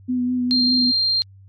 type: tone with vibrato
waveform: sine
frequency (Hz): 249.1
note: B3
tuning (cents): +15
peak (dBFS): -18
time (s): 0.08-0.92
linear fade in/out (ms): 20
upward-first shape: sine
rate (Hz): 4.9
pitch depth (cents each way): 20
type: tone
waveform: sine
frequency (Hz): 4186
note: C8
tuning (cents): 0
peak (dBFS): -16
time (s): 0.51-1.22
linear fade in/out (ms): 0
effects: added 97 Hz sine -43 dBFS peak until 1.48 s + MP3 96 kbps